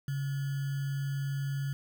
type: tone with sample-and-hold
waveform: sine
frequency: 138.59 Hz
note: C#3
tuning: in tune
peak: -30 dBFS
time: 0.08-1.73 s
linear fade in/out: 2 ms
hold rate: 1575 Hz
effects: none